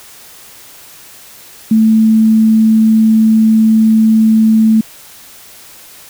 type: tone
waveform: sine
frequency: 220.5 Hz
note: A3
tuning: 4 cents sharp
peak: -5 dBFS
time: 1.71-4.81 s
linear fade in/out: 5 ms
effects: white hiss -37 dBFS RMS until 6.09 s